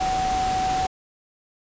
sine tone in noise, 752 Hz, F#5, 28 cents sharp, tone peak -21 dBFS, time 0-0.87 s, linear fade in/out 10 ms, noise pink, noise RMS -30 dBFS, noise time 0-0.87 s, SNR +6 dB, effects resampled to 16000 Hz

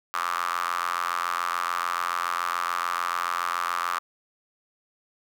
square tone with high-pass filter, 43.48 Hz, F1, 7 cents flat, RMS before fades -28 dBFS, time 0.14-3.99 s, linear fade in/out 0 ms, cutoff 1200 Hz, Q 7.1, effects none

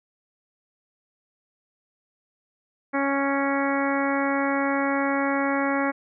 harmonic tone, 277.2 Hz, C#4, in tune, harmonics 1 / 2 / 3 / 4 / 5 / 6 / 7 / 8, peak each -25 / -28 / -30 / -31 / -32 / -33 / -33 / -34 dBFS, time 2.93-5.92 s, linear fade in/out 20 ms, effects none

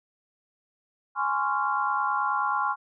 sine chord, Db major seventh, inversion second, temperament just, 831.5 / 1039.4 / 1108.7 / 1385.9 Hz, Ab5 / C6 / Db6 / F6, +2 / -12 / 0 / -14 cents, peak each -29 dBFS, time 1.15-2.76 s, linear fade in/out 50 ms, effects none

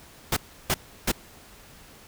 pink noise bursts, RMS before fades -23 dBFS, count 3, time 0.32-1.118 s, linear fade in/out 5 ms, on 46 ms, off 330 ms, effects pink hiss -50 dBFS RMS until 2.07 s

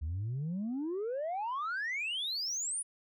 sine exponential sweep, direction up, 71.8 to 10000 Hz, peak -31 dBFS, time 0.01-2.83 s, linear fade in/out 20 ms, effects tanh soft clip ceiling -31 dBFS

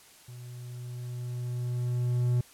triangle tone with level ramp, 122.7 Hz, B2, 11 cents flat, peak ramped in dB -40 to -20 dBFS, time 0.28-2.41 s, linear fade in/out 5 ms, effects white hiss -55 dBFS RMS until 2.53 s + low-pass 12000 Hz 12 dB/octave

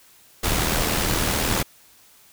pink noise with amplitude modulation, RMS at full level -20 dBFS, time 0.43-1.63 s, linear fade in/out 10 ms, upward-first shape sine, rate 79.6 Hz, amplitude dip 50%, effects white hiss -53 dBFS RMS until 2.32 s

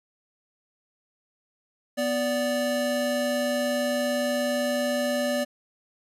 square tone pair together, 246.9 / 582.8 Hz, B3 / D5, 0 / -13 cents, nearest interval octave + minor third, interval 1487 cents, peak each -29 / -26 dBFS, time 1.97-5.45 s, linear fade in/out 20 ms, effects resampled to 32000 Hz + 10-bit

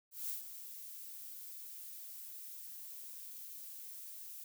violet noise with ADSR envelope, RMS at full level -39 dBFS, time 0.11-4.44 s, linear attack 180 ms, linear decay 130 ms, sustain -10 dB, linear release 3 ms, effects none

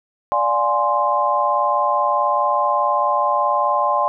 sine chord, D half-diminished seventh, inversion none, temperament equal with one note detuned, 587.3 / 705.8 / 830.6 / 1046.5 Hz, D5 / F5 / Ab5 / C6, 0 / +18 / 0 / 0 cents, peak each -22 / -24 / -21 / -18 dBFS, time 0.32-4.08 s, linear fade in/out 0 ms, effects none

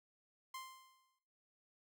sawtooth tone with exponential decay, 1046.5 Hz, C6, in tune, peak -40 dBFS, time 0.54-1.19 s, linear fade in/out 5 ms, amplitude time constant 140 ms, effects noise-tail reverb RT60 0.9 s tail -18 dB re dry

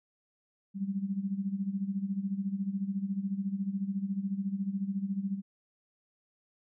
sine tone with tremolo, 196 Hz, G3, in tune, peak -27 dBFS, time 0.74-5.42 s, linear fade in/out 50 ms, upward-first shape sine, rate 14 Hz, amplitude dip 75%, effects none

